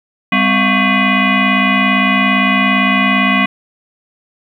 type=tone with frequency modulation; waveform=sine; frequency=1108.7 Hz; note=C#6; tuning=in tune; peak=-9 dBFS; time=0.32-3.46 s; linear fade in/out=5 ms; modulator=455 Hz; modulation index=3.5; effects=8-bit